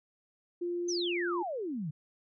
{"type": "tone", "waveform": "sine", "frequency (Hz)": 349.2, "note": "F4", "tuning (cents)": 0, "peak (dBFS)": -31, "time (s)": [0.61, 1.43], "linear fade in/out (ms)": 10}
{"type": "exponential sweep", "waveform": "sine", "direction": "down", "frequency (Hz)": [6410, 140], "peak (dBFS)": -33, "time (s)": [0.88, 1.91], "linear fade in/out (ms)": 10}
{"effects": []}